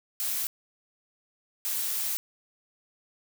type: noise bursts at uneven times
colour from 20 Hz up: blue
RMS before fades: -30 dBFS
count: 2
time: 0.2-0.47 / 1.65-2.17 s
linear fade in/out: 0 ms
effects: none